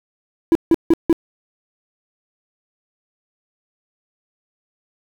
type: tone bursts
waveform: triangle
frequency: 331.4 Hz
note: E4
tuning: 9 cents sharp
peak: -6 dBFS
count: 4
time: 0.52-1.128 s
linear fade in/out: 0 ms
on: 32 ms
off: 160 ms
effects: tanh soft clip ceiling -2 dBFS + 7-bit